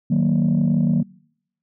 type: chord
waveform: sine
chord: D# minor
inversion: none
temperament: just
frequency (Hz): 155.56 / 186.68 / 233.3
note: D#3 / F#3 / A#3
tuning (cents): 0 / +16 / +2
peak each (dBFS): -18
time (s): 0.1-1.03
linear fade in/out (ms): 10
effects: noise-tail reverb RT60 0.7 s tail -26 dB re dry + tanh soft clip ceiling -11 dBFS